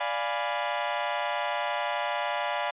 sawtooth chord, D diminished seventh, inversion none, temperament equal, 587.3 / 698.5 / 830.6 / 987.8 Hz, D5 / F5 / Ab5 / Cb6, 0 / 0 / 0 / 0 cents, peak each -29 dBFS, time 0-2.71 s, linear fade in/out 10 ms, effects resampled to 8000 Hz

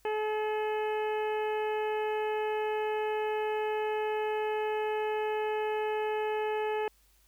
harmonic tone, 428.4 Hz, A4, 46 cents flat, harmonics 1 / 2 / 3 / 4 / 5 / 6 / 7, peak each -30 / -34 / -47 / -43 / -48 / -44 / -50 dBFS, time 0.05-6.88 s, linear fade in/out 2 ms, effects added 50 Hz sine -65 dBFS peak until 7.27 s + white hiss -67 dBFS RMS until 7.27 s

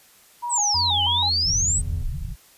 sine tone with vibrato, 890 Hz, A5, 20 cents sharp, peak -25 dBFS, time 0.42-1.3 s, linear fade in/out 20 ms, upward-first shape square, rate 3.1 Hz, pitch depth 130 cents each way
sine exponential two-way sweep, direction down then up, 8372 to 2953 to 8372 Hz, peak -19 dBFS, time 0.49-1.82 s, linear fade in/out 50 ms, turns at 1.03 s
triangle tone with pitch glide, 88.8 to 82.38 Hz, F2 to E2, +29 to -1 cents, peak -26 dBFS, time 0.74-2.04 s, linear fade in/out 10 ms, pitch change -130 cents, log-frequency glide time 1.27-1.33 s
pink low-pass noise, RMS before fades -28 dBFS, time 1.42-2.36 s, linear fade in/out 50 ms, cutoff 160 Hz, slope 96 dB/octave
effects white hiss -53 dBFS RMS until 2.57 s + resampled to 32000 Hz

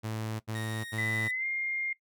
sawtooth tone bursts, 110 Hz, A2, in tune, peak -29 dBFS, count 3, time 0.03-1.288 s, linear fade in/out 20 ms, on 370 ms, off 74 ms
30% pulse tone, 1867 Hz, A#6, 2 cents sharp, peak -38 dBFS, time 0.55-1.31 s, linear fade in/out 2 ms
sine tone with pitch glide, 2000 to 2119 Hz, B6 to C7, +21 to +21 cents, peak -30 dBFS, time 0.98-1.93 s, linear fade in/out 5 ms, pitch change +100 cents, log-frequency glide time 1.31-1.46 s
effects noise-tail reverb RT60 0.1 s tail -18 dB re dry

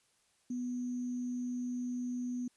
sine tone with sample-and-hold, 246.9 Hz, B3, in tune, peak -34 dBFS, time 0.5-2.48 s, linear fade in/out 5 ms, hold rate 6300 Hz, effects white hiss -72 dBFS RMS until 2.56 s + resampled to 24000 Hz

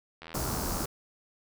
click train, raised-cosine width 0.3 ms, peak -27 dBFS, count 53, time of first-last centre 0.22-0.855 s, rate 81.9 Hz
pink band-stop noise, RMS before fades -32 dBFS, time 0.34-0.86 s, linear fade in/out 10 ms, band 1500 to 4500 Hz, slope 48 dB/octave
effects none

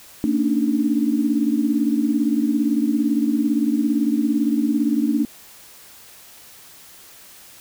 sine tone cluster, 228 / 282.6 / 300.3 Hz, A#3 / C#4 / D4, -38 / +34 / +39 cents, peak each -21 dBFS, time 0.24-5.25 s, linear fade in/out 0 ms, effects white hiss -45 dBFS RMS until 7.6 s

